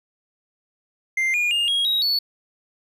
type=tone with pitch steps; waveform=triangle; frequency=2093 / 2432 / 2826 / 3284 / 3816 / 4435 Hz; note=C7 / D#7 / F7 / G#7 / A#7 / C#8; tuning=0 / -40 / +20 / -20 / +40 / 0 cents; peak=-17 dBFS; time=1.17-2.19 s; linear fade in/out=5 ms; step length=170 ms; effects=none